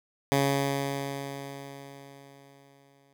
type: tone with exponential decay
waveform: 10% pulse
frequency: 139 Hz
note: C#3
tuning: 5 cents sharp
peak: -13 dBFS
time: 0.32-3.13 s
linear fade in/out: 0 ms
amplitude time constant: 610 ms
effects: none